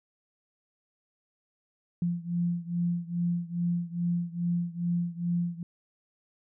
sine beating tone pair, 172.2 / 174.6 Hz, F3 / F3, -24 / 0 cents, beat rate 2.4 Hz, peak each -29 / -31 dBFS, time 2.02-5.63 s, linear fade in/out 2 ms, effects none

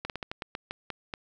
slowing click train, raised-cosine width 0.3 ms, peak -18 dBFS, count 10, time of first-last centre 0.05-1.138 s, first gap 48 ms, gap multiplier 1.22, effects none

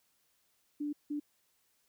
sine tone bursts at uneven times, 293.7 Hz, D4, in tune, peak -33 dBFS, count 2, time 0.8-0.93 / 1.1-1.2 s, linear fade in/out 10 ms, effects white hiss -74 dBFS RMS until 1.88 s

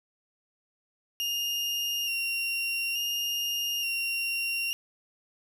35% pulse tone with vibrato, 2794 Hz, F7, in tune, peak -26 dBFS, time 1.2-4.73 s, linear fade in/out 0 ms, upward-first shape square, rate 0.57 Hz, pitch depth 23 cents each way, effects none

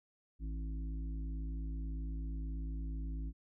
harmonic tone with a mistuned harmonic, 54.2 Hz, A1, 25 cents flat, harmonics 1 / 3 / 5 / 6, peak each -37 / -49 / -50 / -57 dBFS, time 0.39-3.33 s, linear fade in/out 50 ms, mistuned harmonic 5, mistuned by -26 cents, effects none

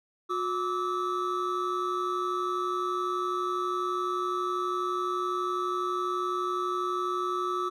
triangle tone cluster, 361.1 / 1162 / 1294 Hz, F#4 / D6 / E6, -42 / -19 / -32 cents, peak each -30 dBFS, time 0.29-7.7 s, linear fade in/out 20 ms, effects none

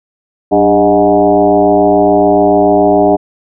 sine tone with frequency modulation, 511 Hz, C5, 41 cents flat, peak -5 dBFS, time 0.51-3.17 s, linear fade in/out 20 ms, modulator 107 Hz, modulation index 2.5, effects none

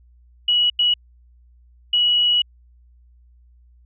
sine tone bursts at uneven times, 2923 Hz, F#7, 22 cents flat, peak -14 dBFS, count 3, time 0.48-0.7 / 0.79-0.94 / 1.93-2.42 s, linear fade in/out 5 ms, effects added 60 Hz sine -49 dBFS peak until 3.85 s

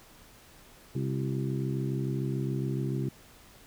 harmonic tone with a mistuned harmonic, 67 Hz, C2, 42 cents sharp, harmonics 2 / 3 / 4 / 5 / 6, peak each -30 / -36 / -39 / -37 / -40 dBFS, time 0.95-3.09 s, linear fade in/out 5 ms, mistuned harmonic 6, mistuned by -63 cents, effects pink hiss -55 dBFS RMS until 3.66 s

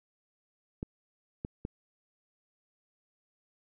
clicks, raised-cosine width 3 ms, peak -22 dBFS, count 3, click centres 0.829 / 1.449 / 1.651 s, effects none

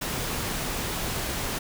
pink noise, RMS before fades -30 dBFS, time 0.01-1.59 s, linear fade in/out 10 ms, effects none

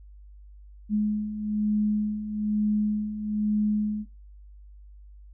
sine beating tone pair, 210 / 211.1 Hz, G#3 / G#3, +19 / +29 cents, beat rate 1.1 Hz, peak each -30 / -24 dBFS, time 0.89-4.06 s, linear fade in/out 50 ms, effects noise-tail reverb RT60 0.2 s tail -20 dB re dry + added 50 Hz sine -45 dBFS peak until 5.33 s

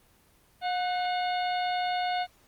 harmonic tone with a mistuned harmonic, 721 Hz, F#5, 45 cents flat, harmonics 1 / 2 / 3 / 4 / 5 / 6, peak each -27 / -38 / -39 / -41 / -41 / -43 dBFS, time 0.61-2.27 s, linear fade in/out 50 ms, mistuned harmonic 2, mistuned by +59 cents, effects pink hiss -62 dBFS RMS until 2.47 s + Opus 24 kbps

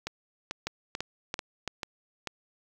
two click trains, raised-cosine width 0.2 ms, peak -14 / -16 dBFS, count 4 / 6, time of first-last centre 0.67-1.677 / 0.07-2.273 s, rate 2.98 / 2.27 Hz, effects 8-bit

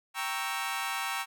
20% pulse chord, G diminished seventh, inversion none, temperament equal, 784 / 932.3 / 1108.7 / 1318.5 Hz, G5 / Bb5 / Db6 / Fb6, 0 / 0 / 0 / 0 cents, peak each -32 dBFS, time 0.14-1.26 s, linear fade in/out 50 ms, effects none

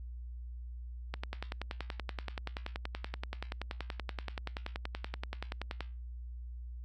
click train, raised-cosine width 0.3 ms, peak -21 dBFS, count 50, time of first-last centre 1.14-5.807 s, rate 10.5 Hz, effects added 60 Hz sine -41 dBFS peak until 6.84 s + Opus 48 kbps

